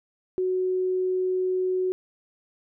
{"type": "tone", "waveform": "sine", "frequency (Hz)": 370, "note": "F#4", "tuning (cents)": 0, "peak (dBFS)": -22, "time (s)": [0.38, 1.92], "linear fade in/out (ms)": 0, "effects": []}